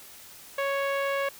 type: tone with low-pass filter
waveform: sawtooth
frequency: 554.4 Hz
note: C#5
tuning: in tune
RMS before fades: -28 dBFS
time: 0.58-1.29 s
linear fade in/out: 5 ms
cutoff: 2400 Hz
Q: 1.5
effects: white hiss -48 dBFS RMS until 1.39 s